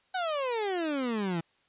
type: exponential sweep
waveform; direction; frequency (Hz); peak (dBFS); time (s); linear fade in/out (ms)
30% pulse; down; 764 to 161.3; -26; 0.14-1.41; 10
effects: white hiss -68 dBFS RMS until 1.68 s + resampled to 8000 Hz